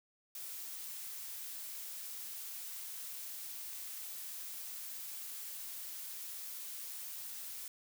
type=noise; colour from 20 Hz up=blue; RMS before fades=-45 dBFS; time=0.35-7.68 s; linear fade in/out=2 ms; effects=none